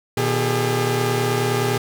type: tone cluster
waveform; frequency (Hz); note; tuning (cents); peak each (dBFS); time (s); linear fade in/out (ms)
sawtooth; 120.3 / 155.9 / 402.3 / 432; B2 / D#3 / G4 / A4; -45 / +4 / +45 / -32; -18 / -27 / -18 / -23; 0.17-1.78; 5
effects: none